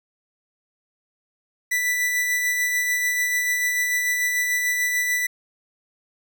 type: tone with tremolo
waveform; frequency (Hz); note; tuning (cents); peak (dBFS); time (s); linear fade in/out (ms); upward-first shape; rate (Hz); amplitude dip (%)
45% pulse; 1976; B6; 0; -19; 1.71-5.27; 10; sine; 6.8; 30
effects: none